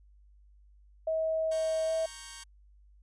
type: tone with pitch glide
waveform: sine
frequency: 640 to 647.4 Hz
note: D#5 to E5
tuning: +49 to -31 cents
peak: -27 dBFS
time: 1.07-2.06 s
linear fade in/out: 5 ms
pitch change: +20 cents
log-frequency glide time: 1.86-1.92 s
type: chord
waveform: 5% pulse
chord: G diminished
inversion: first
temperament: equal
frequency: 932.3 / 1108.7 / 1568 Hz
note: Bb5 / Db6 / G6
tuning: 0 / 0 / 0 cents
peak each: -37 / -36 / -35 dBFS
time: 1.51-2.44 s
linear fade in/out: 10 ms
effects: added 50 Hz sine -56 dBFS peak until 3.02 s + resampled to 22050 Hz